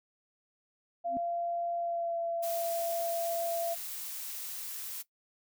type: tone with pitch glide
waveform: sine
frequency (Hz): 688 to 676.2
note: F5 to E5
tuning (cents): -26 to +44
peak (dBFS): -31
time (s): 1.04-3.75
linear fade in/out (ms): 20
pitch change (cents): -30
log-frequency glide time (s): 1.78-2.18
type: tone with exponential growth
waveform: sine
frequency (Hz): 261.5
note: C4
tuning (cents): -1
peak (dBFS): -32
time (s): 1.04-1.17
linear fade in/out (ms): 0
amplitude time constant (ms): 28
type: noise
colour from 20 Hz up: blue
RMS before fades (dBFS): -40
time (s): 2.42-5.03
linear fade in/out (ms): 20
effects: noise-tail reverb RT60 0.1 s tail -17 dB re dry